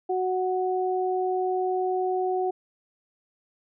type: tone pair together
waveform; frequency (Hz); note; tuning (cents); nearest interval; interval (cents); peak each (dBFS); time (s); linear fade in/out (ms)
sine; 370.4 / 740; F#4 / F#5; +2 / 0; octave; 1198; -25 / -27; 0.09-2.51; 10
effects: none